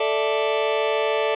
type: chord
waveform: sawtooth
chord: A suspended fourth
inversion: none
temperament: just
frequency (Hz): 440 / 586.7 / 660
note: A4 / D5 / E5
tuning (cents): 0 / -2 / +2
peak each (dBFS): -18 / -20 / -23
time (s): 0-1.35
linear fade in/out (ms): 5
effects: resampled to 8000 Hz + 8-bit